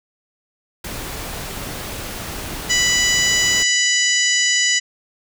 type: noise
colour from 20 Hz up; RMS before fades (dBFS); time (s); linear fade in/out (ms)
pink; -29; 0.84-3.63; 5
type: harmonic tone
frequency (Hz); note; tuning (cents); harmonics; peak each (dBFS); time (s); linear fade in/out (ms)
987; B5; -1; 2 / 3 / 4 / 5 / 6 / 7 / 8; -19 / -21 / -27 / -24 / -24 / -20 / -33; 2.69-4.8; 20
effects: none